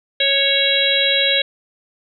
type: harmonic tone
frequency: 553 Hz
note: C#5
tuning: 4 cents flat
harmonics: 1 / 3 / 4 / 5 / 6 / 7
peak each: -22 / -24 / -22 / -24 / -19 / -18 dBFS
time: 0.2-1.42 s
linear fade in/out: 5 ms
effects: none